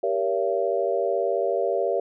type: chord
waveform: sine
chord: G diminished seventh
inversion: none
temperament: just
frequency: 392 / 470.4 / 564.5 / 677.4 Hz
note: G4 / Bb4 / Db5 / Fb5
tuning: 0 / +16 / +31 / +47 cents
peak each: -27 / -27 / -26 / -27 dBFS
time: 0.03-2 s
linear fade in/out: 5 ms
effects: none